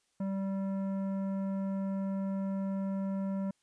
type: tone with tanh clipping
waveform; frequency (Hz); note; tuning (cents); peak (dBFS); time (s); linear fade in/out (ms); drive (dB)
triangle; 194.2; G3; -16; -33; 0.2-3.51; 5; 16
effects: white hiss -75 dBFS RMS until 3.62 s + resampled to 22050 Hz